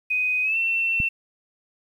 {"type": "tone with pitch glide", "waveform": "sine", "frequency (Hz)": [2501, 2696], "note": ["D#7", "E7"], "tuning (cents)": [8, 38], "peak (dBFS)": -20, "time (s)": [0.1, 1.09], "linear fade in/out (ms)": 10, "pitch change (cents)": 130, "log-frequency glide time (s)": [0.43, 0.57]}
{"type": "click", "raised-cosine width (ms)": 5, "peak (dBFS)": -16, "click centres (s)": 1.002}
{"effects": ["9-bit"]}